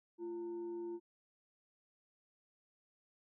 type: tone with frequency modulation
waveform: sine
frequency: 345.5 Hz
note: F4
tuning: 19 cents flat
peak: -40 dBFS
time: 0.18-1 s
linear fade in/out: 50 ms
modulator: 564 Hz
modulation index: 0.28
effects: none